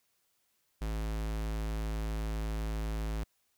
square tone, 53.9 Hz, A1, 35 cents flat, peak -33 dBFS, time 0.81-3.24 s, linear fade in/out 10 ms, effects white hiss -75 dBFS RMS until 3.57 s

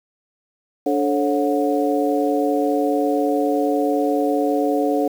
harmonic tone with a mistuned harmonic, 145.4 Hz, D3, 17 cents flat, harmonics 2 / 3 / 4 / 5, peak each -20 / -22 / -23 / -24 dBFS, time 0.86-5.08 s, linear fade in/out 5 ms, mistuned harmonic 4, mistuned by -110 cents, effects 7-bit

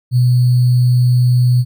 sine tone with sample-and-hold, 124.1 Hz, B2, 9 cents sharp, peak -8 dBFS, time 0.11-1.65 s, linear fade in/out 50 ms, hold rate 4410 Hz, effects none

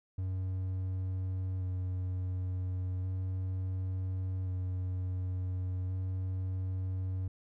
triangle tone with vibrato, 92.7 Hz, F#2, 4 cents sharp, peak -30 dBFS, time 0.18-7.28 s, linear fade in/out 5 ms, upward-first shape square, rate 0.35 Hz, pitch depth 13 cents each way, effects none

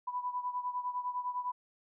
sine beating tone pair, 987.8 / 997.7 Hz, B5 / B5, 0 / +17 cents, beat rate 9.9 Hz, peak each -35 / -39 dBFS, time 0.07-1.52 s, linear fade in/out 10 ms, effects none

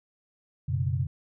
sine chord, F# suspended fourth, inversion none, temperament equal, 92.5 / 123.47 / 138.59 Hz, F#2 / B2 / C#3, 0 / 0 / 0 cents, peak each -29 dBFS, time 0.68-1.07 s, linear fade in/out 10 ms, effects none

